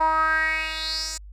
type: tone with band-pass filter sweep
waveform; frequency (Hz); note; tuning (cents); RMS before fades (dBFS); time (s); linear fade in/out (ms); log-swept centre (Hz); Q
10% pulse; 316.8; D#4; +31; -24; 0-1.18; 10; 880 to 7000; 5.2
effects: added 50 Hz sine -39 dBFS peak until 1.32 s